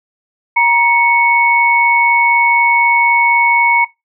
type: tone pair together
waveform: sine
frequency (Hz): 945 / 2214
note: A#5 / C#7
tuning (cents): +23 / -3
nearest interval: octave + minor third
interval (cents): 1474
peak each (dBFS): -10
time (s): 0.56-3.85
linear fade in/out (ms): 10
effects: noise-tail reverb RT60 0.2 s tail -21 dB re dry